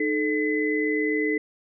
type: tone cluster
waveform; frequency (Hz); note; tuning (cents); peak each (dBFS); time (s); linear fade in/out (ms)
sine; 306.7 / 434.4 / 2019; D#4 / A4 / B6; -25 / -22 / +38; -25 / -26 / -27; 0-1.38; 5
effects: none